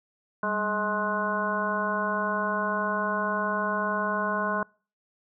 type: harmonic tone with a mistuned harmonic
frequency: 210.9 Hz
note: G#3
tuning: 27 cents sharp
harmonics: 1 / 2 / 3 / 4 / 5 / 6 / 7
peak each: -33 / -36 / -32 / -39 / -29 / -40 / -31 dBFS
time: 0.43-4.63 s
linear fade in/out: 2 ms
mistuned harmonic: 1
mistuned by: -100 cents
effects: noise-tail reverb RT60 0.4 s tail -26 dB re dry